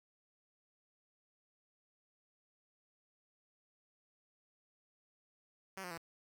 5% pulse tone with pitch steps, 191.5 / 178.68 / 166.71 Hz, G3 / F3 / E3, -40 / +40 / +20 cents, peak -32 dBFS, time 5.77-5.977 s, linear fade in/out 2 ms, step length 69 ms, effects none

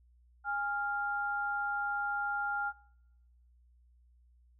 sine tone pair together, 819.6 / 1396.9 Hz, G#5 / F6, -23 / 0 cents, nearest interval major sixth, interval 923 cents, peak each -35 / -33 dBFS, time 0.44-2.73 s, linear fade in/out 50 ms, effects noise-tail reverb RT60 1.0 s tail -26 dB re dry + added 60 Hz sine -61 dBFS peak until 4.59 s

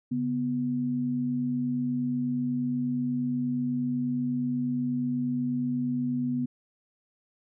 sine tone pair together, 138.59 / 246.9 Hz, C#3 / B3, 0 / 0 cents, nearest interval minor seventh, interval 1000 cents, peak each -34 / -26 dBFS, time 0.11-6.46 s, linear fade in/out 10 ms, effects none

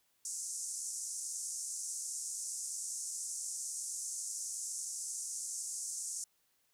pink band-pass noise, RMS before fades -41 dBFS, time 0.25-6.24 s, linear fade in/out 2 ms, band 6000 to 9700 Hz, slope 48 dB/octave, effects white hiss -75 dBFS RMS until 6.73 s

